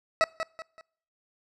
20% pulse tone with echo, 647 Hz, E5, 32 cents flat, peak -14 dBFS, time 0.21-0.24 s, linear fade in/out 0 ms, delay 190 ms, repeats 3, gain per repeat -9 dB, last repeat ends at 0.81 s, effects noise-tail reverb RT60 0.6 s tail -25 dB re dry + low-pass 5000 Hz 12 dB/octave

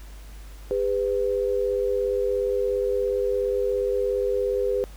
sine tone pair together, 403.9 / 501 Hz, G#4 / B4, -48 / +25 cents, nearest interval major third, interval 373 cents, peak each -24 dBFS, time 0.71-4.84 s, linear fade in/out 0 ms, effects added 50 Hz sine -39 dBFS peak until 4.96 s + pink hiss -51 dBFS RMS until 4.96 s

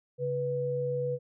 sine tone pair together, 138.59 / 491.6 Hz, C#3 / B4, 0 / -8 cents, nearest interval octave + minor seventh, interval 2192 cents, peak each -34 / -29 dBFS, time 0.18-1.19 s, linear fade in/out 50 ms, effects none

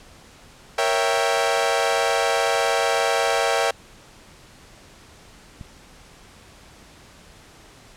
sawtooth chord, A# diminished seventh, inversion none, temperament equal, 466.2 / 554.4 / 659.3 / 784 Hz, A#4 / C#5 / E5 / G5, 0 / 0 / 0 / 0 cents, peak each -21 / -21 / -20 / -20 dBFS, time 0.78-3.71 s, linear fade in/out 5 ms
click, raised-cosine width 5 ms, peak -24 dBFS, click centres 5.612 s
effects pink hiss -48 dBFS RMS until 7.96 s + low-pass 9000 Hz 12 dB/octave

